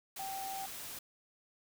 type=tone in noise; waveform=sine; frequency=776 Hz; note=G5; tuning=18 cents flat; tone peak=-39 dBFS; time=0.19-0.66 s; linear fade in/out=5 ms; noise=white; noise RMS=-45 dBFS; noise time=0.16-0.99 s; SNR=+3 dB; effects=none